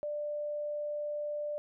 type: tone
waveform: sine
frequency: 592 Hz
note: D5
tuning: 14 cents sharp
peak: -33 dBFS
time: 0.03-1.58 s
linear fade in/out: 0 ms
effects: none